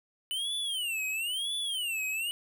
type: tone with vibrato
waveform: square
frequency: 2960 Hz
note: F#7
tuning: in tune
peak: -31 dBFS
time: 0.31-2.31 s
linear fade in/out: 0 ms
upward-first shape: sine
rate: 1 Hz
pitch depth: 270 cents each way
effects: 11-bit